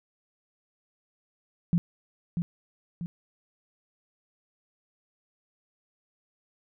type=tone with echo; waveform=sine; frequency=171.6 Hz; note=F3; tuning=30 cents flat; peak=-19 dBFS; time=1.73-1.78 s; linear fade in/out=0 ms; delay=640 ms; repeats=2; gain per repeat=-6 dB; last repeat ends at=3.06 s; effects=none